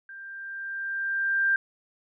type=tone with level ramp; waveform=sine; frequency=1585 Hz; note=G6; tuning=19 cents sharp; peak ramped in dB=-40 to -19 dBFS; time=0.09-1.56 s; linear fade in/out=2 ms; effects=none